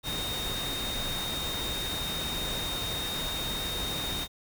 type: tone in noise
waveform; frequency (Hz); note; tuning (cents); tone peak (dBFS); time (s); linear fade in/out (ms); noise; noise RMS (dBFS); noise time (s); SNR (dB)
sine; 3700; A#7; -14; -33; 0.03-4.28; 50; pink; -35; 0.03-4.28; -1
effects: none